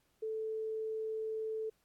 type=tone; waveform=sine; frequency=439.2 Hz; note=A4; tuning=3 cents flat; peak=-35 dBFS; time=0.22-1.7 s; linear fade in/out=10 ms; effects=pink hiss -75 dBFS RMS until 1.84 s + AAC 64 kbps